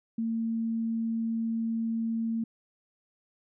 sine tone, 226.9 Hz, A#3, 47 cents flat, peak -27 dBFS, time 0.18-2.44 s, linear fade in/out 5 ms, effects none

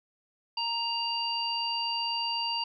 harmonic tone, 934 Hz, A#5, 3 cents sharp, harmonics 1 / 3 / 5, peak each -33 / -33 / -32 dBFS, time 0.57-2.64 s, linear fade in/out 5 ms, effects none

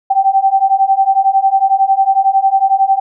sine beating tone pair, 771 / 782 Hz, G5 / G5, -29 / -4 cents, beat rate 11 Hz, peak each -12 / -11 dBFS, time 0.1-3 s, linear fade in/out 10 ms, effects none

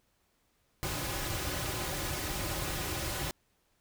pink noise with comb filter, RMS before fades -35 dBFS, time 0.83-3.31 s, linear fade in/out 0 ms, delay 4.4 ms, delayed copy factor -0.6, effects pink hiss -73 dBFS RMS until 3.8 s

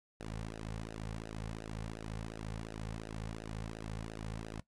sawtooth tone with flanger, 54.5 Hz, A1, 16 cents flat, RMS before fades -43 dBFS, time 0.2-4.6 s, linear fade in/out 0 ms, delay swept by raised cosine 0.88 to 3.18 ms, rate 2.8 Hz, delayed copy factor -0.9, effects noise-tail reverb RT60 0.1 s tail -17 dB re dry + resampled to 24000 Hz

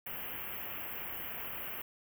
white band-stop noise, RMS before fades -41 dBFS, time 0.06-1.82 s, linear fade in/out 5 ms, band 3100 to 12000 Hz, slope 96 dB/octave, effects none

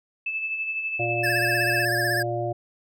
sine tone with tremolo, 2624 Hz, E7, 9 cents flat, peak -24 dBFS, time 0.26-1.85 s, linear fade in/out 5 ms, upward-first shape sine, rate 12 Hz, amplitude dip 45%
harmonic tone, 117.7 Hz, A#2, 17 cents sharp, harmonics 1 / 3 / 5 / 6, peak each -30 / -30 / -30 / -30 dBFS, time 0.99-2.53 s, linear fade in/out 10 ms
square tone with vibrato, 1691 Hz, G#6, 31 cents sharp, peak -24 dBFS, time 1.23-2.23 s, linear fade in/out 10 ms, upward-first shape sine, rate 16 Hz, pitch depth 84 cents each way
effects none

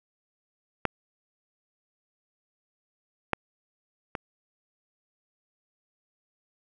clicks, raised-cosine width 0.5 ms, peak -8 / -8 / -16 dBFS, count 3, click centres 0.853 / 3.333 / 4.152 s, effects none

